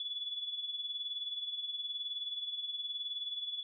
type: tone with tremolo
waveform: sine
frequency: 3426 Hz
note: A7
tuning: 47 cents flat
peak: -34 dBFS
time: 0-3.63 s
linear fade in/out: 2 ms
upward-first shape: sine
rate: 19 Hz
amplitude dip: 60%
effects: none

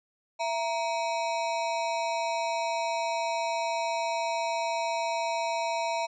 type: ring-modulated tone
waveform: square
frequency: 801 Hz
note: G5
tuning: 37 cents sharp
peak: -25 dBFS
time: 0.39-6.07 s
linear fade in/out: 20 ms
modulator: 133 Hz
effects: resampled to 16000 Hz

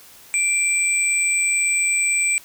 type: tone pair together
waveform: sine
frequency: 2349 / 8011 Hz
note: D7 / B8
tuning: 0 / +24 cents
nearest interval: octave + major sixth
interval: 2124 cents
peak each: -19 dBFS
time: 0.34-2.38 s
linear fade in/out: 0 ms
effects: tanh soft clip ceiling -9 dBFS + white hiss -46 dBFS RMS until 2.44 s

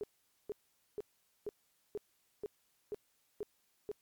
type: tone bursts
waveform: sine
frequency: 416.4 Hz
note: G#4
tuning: 5 cents sharp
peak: -36 dBFS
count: 9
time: 0.01-3.915 s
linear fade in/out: 0 ms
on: 25 ms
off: 460 ms
effects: white hiss -75 dBFS RMS until 4.01 s + MP3 96 kbps

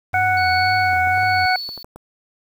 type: tone with vibrato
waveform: triangle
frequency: 93.4 Hz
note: F#2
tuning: 17 cents sharp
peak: -26 dBFS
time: 0.13-1.46 s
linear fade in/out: 5 ms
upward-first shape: triangle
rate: 2 Hz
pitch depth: 150 cents each way
type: harmonic tone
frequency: 740 Hz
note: F#5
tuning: in tune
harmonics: 1 / 2 / 3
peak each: -17 / -20 / -22 dBFS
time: 0.14-1.56 s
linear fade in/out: 2 ms
type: tone with tremolo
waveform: sine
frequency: 4441 Hz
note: C#8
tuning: 2 cents sharp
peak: -24 dBFS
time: 0.37-1.83 s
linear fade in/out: 2 ms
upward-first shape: sine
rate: 1.1 Hz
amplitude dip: 100%
type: clicks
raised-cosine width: 1 ms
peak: -23 dBFS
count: 9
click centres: 0.932 / 0.964 / 1.073 / 1.178 / 1.232 / 1.691 / 1.777 / 1.845 / 1.96 s
effects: 7-bit

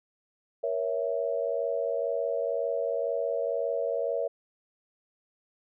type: chord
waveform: sine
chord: A# diminished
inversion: none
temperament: equal with one note detuned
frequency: 472.4 / 554.4 / 659.3 Hz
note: A#4 / C#5 / E5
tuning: +23 / 0 / 0 cents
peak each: -31 / -30 / -32 dBFS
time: 0.63-4.28 s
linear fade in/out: 10 ms
effects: none

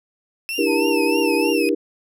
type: tone with vibrato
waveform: 35% pulse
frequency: 2645 Hz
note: E7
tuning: 5 cents sharp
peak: -22 dBFS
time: 0.49-1.69 s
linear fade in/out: 0 ms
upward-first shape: triangle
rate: 3.2 Hz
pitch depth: 110 cents each way
type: chord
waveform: sine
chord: E half-diminished seventh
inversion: third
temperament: just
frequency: 296.7 / 329.6 / 395.6 / 474.7 Hz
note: D4 / E4 / G4 / Bb4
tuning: +18 / 0 / +16 / +31 cents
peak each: -22 dBFS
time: 0.58-1.75 s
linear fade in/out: 10 ms
type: tone with pitch glide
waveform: triangle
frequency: 897 to 876.5 Hz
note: A5 to A5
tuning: +33 to -7 cents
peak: -26 dBFS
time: 0.66-1.54 s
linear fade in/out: 50 ms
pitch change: -40 cents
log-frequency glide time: 1.24-1.43 s
effects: none

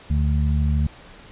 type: harmonic tone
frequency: 73.42 Hz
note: D2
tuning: in tune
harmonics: 1 / 2 / 3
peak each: -18 / -24 / -28 dBFS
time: 0.1-0.87 s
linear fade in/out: 5 ms
effects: pink hiss -45 dBFS RMS until 1.31 s + resampled to 8000 Hz

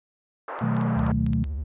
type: band-pass noise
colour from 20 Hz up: white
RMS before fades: -34 dBFS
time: 0.48-1.12 s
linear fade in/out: 2 ms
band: 420 to 1300 Hz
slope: 24 dB/octave
type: clicks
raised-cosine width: 0.2 ms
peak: -24 dBFS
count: 8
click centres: 0.59 / 0.767 / 0.812 / 0.993 / 1.066 / 1.265 / 1.333 / 1.441 s
type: chord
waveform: sine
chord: B dominant seventh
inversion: none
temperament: equal with one note detuned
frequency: 123.47 / 156.56 / 185 / 220 Hz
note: B2 / D#3 / F#3 / A3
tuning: 0 / +11 / 0 / 0 cents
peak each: -26 / -29 / -30 / -25 dBFS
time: 0.61-1.44 s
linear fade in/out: 10 ms
type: tone with vibrato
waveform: triangle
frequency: 71.9 Hz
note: D2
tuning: 36 cents flat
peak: -25 dBFS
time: 0.96-1.64 s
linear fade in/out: 10 ms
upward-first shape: sine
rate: 13 Hz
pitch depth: 170 cents each way
effects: resampled to 8000 Hz

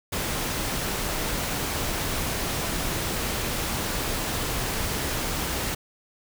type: noise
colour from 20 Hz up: pink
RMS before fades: -28 dBFS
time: 0.12-5.75 s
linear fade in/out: 10 ms
effects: none

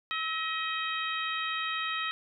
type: harmonic tone with a mistuned harmonic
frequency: 632 Hz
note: D#5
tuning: 27 cents sharp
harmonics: 2 / 3 / 4 / 5 / 6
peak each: -34 / -36 / -37 / -38 / -39 dBFS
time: 0.11-2.11 s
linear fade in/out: 0 ms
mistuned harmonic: 2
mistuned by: +43 cents
effects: none

